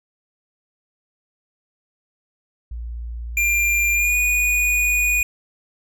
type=tone; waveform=sine; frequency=58.27 Hz; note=A#1; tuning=in tune; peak=-27 dBFS; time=2.71-5.22 s; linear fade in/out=5 ms
type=tone with pitch glide; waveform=square; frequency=2388 to 2461 Hz; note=D7 to D#7; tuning=+28 to -20 cents; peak=-17 dBFS; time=3.37-5.23 s; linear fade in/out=2 ms; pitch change=+52 cents; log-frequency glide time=3.93-4.16 s
effects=none